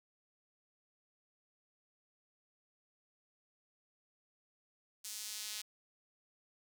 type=tone with high-pass filter sweep; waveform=sawtooth; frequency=212.5 Hz; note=G#3; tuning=40 cents sharp; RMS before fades=-44 dBFS; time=5.04-5.62 s; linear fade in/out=10 ms; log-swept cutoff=6200 to 3900 Hz; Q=1; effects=none